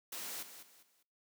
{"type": "noise with echo", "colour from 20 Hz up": "white", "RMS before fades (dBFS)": -43, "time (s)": [0.12, 0.43], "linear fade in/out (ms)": 5, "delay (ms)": 200, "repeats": 3, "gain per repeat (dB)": -10, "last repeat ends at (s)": 1.03, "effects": ["noise-tail reverb RT60 0.4 s tail -22 dB re dry", "high-pass 200 Hz 12 dB/octave"]}